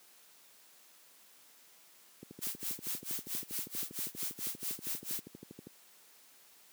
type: click train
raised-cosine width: 3 ms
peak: -31 dBFS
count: 44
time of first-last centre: 2.23-5.67 s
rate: 12.5 Hz
type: noise with tremolo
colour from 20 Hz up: blue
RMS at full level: -36 dBFS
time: 2.41-5.21 s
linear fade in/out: 20 ms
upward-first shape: sine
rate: 4.5 Hz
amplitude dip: 95%
effects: white hiss -61 dBFS RMS until 6.72 s + high-pass 200 Hz 12 dB/octave